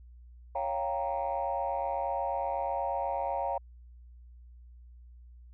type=chord; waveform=sine; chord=G half-diminished seventh; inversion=second; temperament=equal with one note detuned; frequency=554.4 / 698.5 / 786.7 / 932.3 Hz; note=Db5 / F5 / G5 / Bb5; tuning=0 / 0 / +6 / 0 cents; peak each=-34 dBFS; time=0.55-3.58 s; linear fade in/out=5 ms; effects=tanh soft clip ceiling -22 dBFS + added 60 Hz sine -49 dBFS peak until 5.53 s